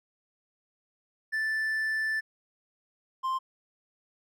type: tone pair in turn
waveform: triangle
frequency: 1760 / 1048.4 Hz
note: A6 / C6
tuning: 0 / +3 cents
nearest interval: major sixth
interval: 897 cents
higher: first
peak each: -25 dBFS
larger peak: neither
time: 1.32-2.21 / 3.23-3.39 s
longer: first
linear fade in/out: 20 ms
effects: none